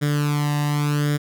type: tone with flanger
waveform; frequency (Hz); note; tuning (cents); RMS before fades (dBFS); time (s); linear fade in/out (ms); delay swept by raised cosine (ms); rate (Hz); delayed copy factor
sawtooth; 146.83; D3; 0; -21; 0.01-1.18; 20; 0.57 to 1.07; 0.88; +0.75
effects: none